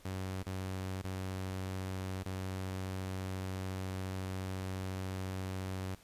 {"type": "tone with dropouts", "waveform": "sawtooth", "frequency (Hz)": 94.2, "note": "F#2", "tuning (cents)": 32, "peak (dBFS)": -33, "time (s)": [0.05, 5.95], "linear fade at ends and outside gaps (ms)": 5, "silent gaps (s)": [[0.429, 0.465], [1.021, 1.041], [2.233, 2.258]], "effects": ["pink hiss -61 dBFS RMS until 6.03 s", "resampled to 32000 Hz"]}